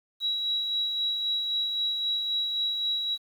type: tone with tremolo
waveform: sine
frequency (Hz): 3883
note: B7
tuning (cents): -30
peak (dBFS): -24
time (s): 0.2-3.18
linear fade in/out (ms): 50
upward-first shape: sine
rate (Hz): 3.8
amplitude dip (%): 35
effects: 9-bit